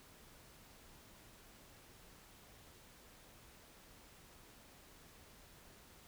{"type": "silence", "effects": ["pink hiss -61 dBFS RMS until 6.07 s"]}